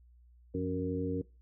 harmonic tone with a mistuned harmonic, 92.5 Hz, F#2, in tune, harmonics 1 / 2 / 3 / 4 / 5, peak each -38 / -39 / -35 / -42 / -36 dBFS, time 0.54-1.22 s, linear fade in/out 10 ms, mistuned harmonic 2, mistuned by -98 cents, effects noise-tail reverb RT60 0.3 s tail -22 dB re dry + added 60 Hz sine -57 dBFS peak until 1.41 s

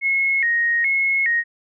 sine tone with vibrato, 2017 Hz, B6, 36 cents sharp, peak -16 dBFS, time 0.01-1.44 s, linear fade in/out 50 ms, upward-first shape square, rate 1.2 Hz, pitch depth 130 cents each way, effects none

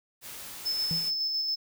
white noise, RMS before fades -42 dBFS, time 0.21-1.12 s, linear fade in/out 50 ms
triangle tone with tremolo, 5250 Hz, E8, 8 cents flat, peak -25 dBFS, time 0.65-1.56 s, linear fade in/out 20 ms, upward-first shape square, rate 7.2 Hz, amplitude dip 25%
triangle tone with exponential decay, 164.81 Hz, E3, in tune, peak -26 dBFS, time 0.91-1.16 s, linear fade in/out 0 ms, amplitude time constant 54 ms
effects none

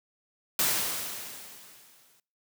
white noise with exponential decay, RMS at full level -24 dBFS, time 0.59-2.2 s, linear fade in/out 2 ms, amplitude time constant 350 ms, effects noise-tail reverb RT60 0.5 s tail -26 dB re dry + high-pass 100 Hz 12 dB/octave

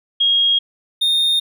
sine / triangle tone pair in turn, 3268 / 3668 Hz, G#7 / A#7, -29 / -29 cents, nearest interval major second, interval 200 cents, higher second, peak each -12 dBFS, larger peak neither, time 0.2-0.59 / 1.01-1.4 s, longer neither, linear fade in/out 10 ms, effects none

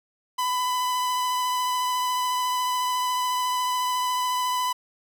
45% pulse tone with vibrato, 1000 Hz, B5, 21 cents sharp, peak -23 dBFS, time 0.38-4.73 s, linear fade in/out 10 ms, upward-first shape triangle, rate 14 Hz, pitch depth 15 cents each way, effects none

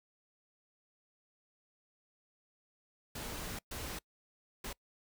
pink noise bursts at uneven times, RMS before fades -42 dBFS, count 3, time 3.15-3.59 / 3.71-3.99 / 4.64-4.73 s, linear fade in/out 5 ms, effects noise-tail reverb RT60 0.1 s tail -25 dB re dry

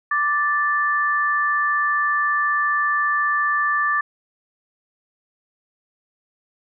sine tone pair together, 1174.7 / 1760 Hz, D6 / A6, 0 / 0 cents, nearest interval perfect fifth, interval 700 cents, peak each -20 dBFS, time 0.11-4.01 s, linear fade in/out 5 ms, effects none

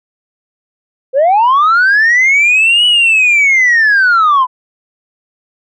sine linear two-way sweep, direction up then down, 500 to 2960 to 987 Hz, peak -4 dBFS, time 1.13-4.47 s, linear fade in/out 50 ms, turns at 2.86 s, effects tanh soft clip ceiling -4 dBFS

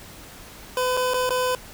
25% pulse tone with dropouts, 505 Hz, B4, 39 cents sharp, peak -17 dBFS, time 0.77-1.55 s, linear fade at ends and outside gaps 1 ms, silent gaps 0.969-0.973 / 1.136-1.142 / 1.293-1.305 s, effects pink hiss -43 dBFS RMS until 1.73 s

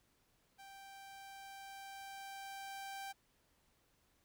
sawtooth tone with level ramp, 784 Hz, G5, in tune, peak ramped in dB -50 to -40 dBFS, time 0.58-3.13 s, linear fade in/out 20 ms, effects pink hiss -75 dBFS RMS until 4.24 s

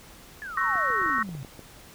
sine exponential sweep, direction down, 1760 to 126.3 Hz, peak -34 dBFS, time 0.42-1.43 s, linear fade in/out 0 ms
sine chord, F# dominant seventh, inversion second, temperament equal with one note detuned, 1108.7 / 1318.5 / 1511.9 / 1864.7 Hz, C#6 / E6 / F#6 / A#6, 0 / 0 / +37 / 0 cents, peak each -27 / -28 / -31 / -27 dBFS, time 0.57-1.23 s, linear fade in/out 5 ms
clicks, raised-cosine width 2 ms, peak -29 dBFS, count 10, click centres 0.756 / 0.903 / 1.017 / 1.061 / 1.095 / 1.184 / 1.291 / 1.351 / 1.448 / 1.593 s
effects pink hiss -49 dBFS RMS until 1.94 s

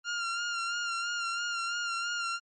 sawtooth tone with vibrato, 1395 Hz, F6, 2 cents flat, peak -27 dBFS, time 0.04-2.4 s, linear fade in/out 50 ms, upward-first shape sine, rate 3 Hz, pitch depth 35 cents each way, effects MP3 32 kbps

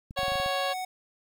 clicks, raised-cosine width 5 ms, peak -29 dBFS, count 8, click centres 0.109 / 0.19 / 0.232 / 0.282 / 0.32 / 0.356 / 0.4 / 0.461 s
harmonic tone, 554.4 Hz, C#5, in tune, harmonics 1 / 2 / 3 / 5 / 6 / 7 / 8, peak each -31 / -34 / -36 / -38 / -39 / -39 / -40 dBFS, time 0.16-0.74 s, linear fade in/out 20 ms
square tone, 742 Hz, F#5, 5 cents sharp, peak -32 dBFS, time 0.17-0.85 s, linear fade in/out 5 ms
effects 10-bit

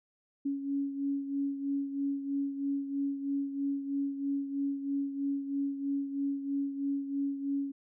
sine beating tone pair, 278.3 / 281.4 Hz, C#4 / C#4, +7 / +26 cents, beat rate 3.1 Hz, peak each -31 / -38 dBFS, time 0.45-7.72 s, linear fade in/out 10 ms, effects none

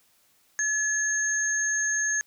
sine tone pair together, 1708 / 6449 Hz, G#6 / G8, +48 / +48 cents, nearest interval octave + major seventh, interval 2300 cents, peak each -26 dBFS, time 0.59-2.21 s, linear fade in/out 0 ms, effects white hiss -64 dBFS RMS until 2.26 s

